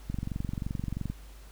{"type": "click train", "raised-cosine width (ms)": 5, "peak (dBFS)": -20, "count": 24, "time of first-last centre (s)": [0.1, 1.1], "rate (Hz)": 23, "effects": ["added 50 Hz sine -46 dBFS peak until 1.51 s", "pink hiss -56 dBFS RMS until 1.51 s"]}